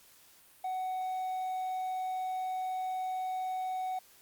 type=tone with hard clipping; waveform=triangle; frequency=746 Hz; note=F#5; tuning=14 cents sharp; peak=-33 dBFS; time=0.64-3.99 s; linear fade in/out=5 ms; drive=5 dB; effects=white hiss -60 dBFS RMS until 4.21 s + Opus 48 kbps